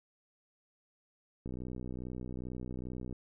click train, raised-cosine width 3 ms, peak -29 dBFS, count 105, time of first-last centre 1.46-3.127 s, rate 62.4 Hz, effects none

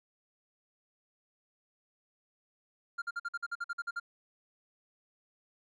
triangle tone bursts, 1396.9 Hz, F6, in tune, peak -31 dBFS, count 12, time 2.98-3.999 s, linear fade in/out 10 ms, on 40 ms, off 49 ms, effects resampled to 22050 Hz

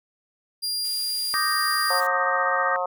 sawtooth tone, 4800 Hz, D8, 37 cents sharp, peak -22 dBFS, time 0.62-2.01 s, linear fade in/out 20 ms
blue noise, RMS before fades -40 dBFS, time 0.84-2.07 s, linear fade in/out 5 ms
sine chord, Eb major seventh, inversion third, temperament equal, 1174.7 / 1244.5 / 1568 / 1864.7 Hz, D6 / Eb6 / G6 / Bb6, 0 / 0 / 0 / 0 cents, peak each -28 dBFS, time 1.34-2.76 s, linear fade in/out 0 ms
harmonic tone, 180 Hz, F#3, 47 cents flat, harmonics 3 / 4 / 5 / 6 / 7, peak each -28 / -29 / -30 / -31 / -31 dBFS, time 1.9-2.86 s, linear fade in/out 5 ms
effects none

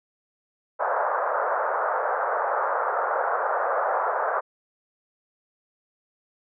pink band-pass noise, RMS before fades -25 dBFS, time 0.79-4.41 s, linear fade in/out 20 ms, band 500 to 1500 Hz, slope 48 dB/octave, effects none

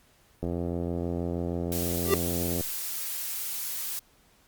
click train, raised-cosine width 2 ms, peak -18 dBFS, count 189, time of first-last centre 0.43-2.608 s, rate 86.3 Hz
blue noise, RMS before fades -33 dBFS, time 1.72-3.99 s, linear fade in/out 0 ms
square tone with exponential growth, 392 Hz, G4, in tune, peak -17 dBFS, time 2.02-2.14 s, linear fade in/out 1 ms, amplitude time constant 26 ms
effects pink hiss -62 dBFS RMS until 4.47 s + Opus 48 kbps

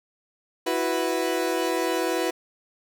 30% pulse chord, E suspended second, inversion none, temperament equal, 329.6 / 370 / 493.9 Hz, E4 / F#4 / B4, 0 / 0 / 0 cents, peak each -25 dBFS, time 0.66-2.31 s, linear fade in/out 10 ms, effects none

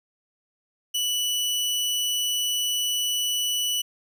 sawtooth tone, 2960 Hz, F#7, in tune, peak -20 dBFS, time 0.94-3.82 s, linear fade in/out 10 ms, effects none

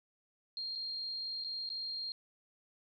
sine tone with dropouts, 4214 Hz, C8, 12 cents sharp, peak -37 dBFS, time 0.57-2.12 s, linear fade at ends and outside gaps 1 ms, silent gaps 0.753-0.757 / 1.439-1.446 / 1.691-1.701 s, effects none

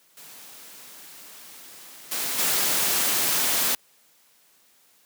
white noise with level steps, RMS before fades -45 / -28 / -23 dBFS, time 0.17-3.75 s, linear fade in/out 2 ms, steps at 2.11 / 2.38 s, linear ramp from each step 10 ms, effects white hiss -60 dBFS RMS until 5.05 s + high-pass 150 Hz 12 dB/octave

